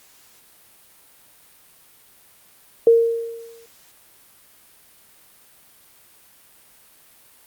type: tone with exponential decay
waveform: sine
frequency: 461.5 Hz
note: A#4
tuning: 17 cents flat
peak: -7 dBFS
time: 2.87-3.66 s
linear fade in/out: 2 ms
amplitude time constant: 170 ms
effects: white hiss -52 dBFS RMS until 7.46 s + Opus 48 kbps